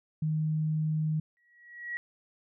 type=tone; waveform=sine; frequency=155.56 Hz; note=D#3; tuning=in tune; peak=-26 dBFS; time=0.22-1.2 s; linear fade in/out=5 ms
type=tone with exponential growth; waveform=sine; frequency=1916 Hz; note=A#6; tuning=47 cents sharp; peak=-30 dBFS; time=1.37-1.97 s; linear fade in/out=0 ms; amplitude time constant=130 ms
effects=none